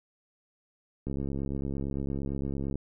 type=click train; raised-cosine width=3 ms; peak=-21 dBFS; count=117; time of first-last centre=1.07-2.756 s; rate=68.8 Hz; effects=none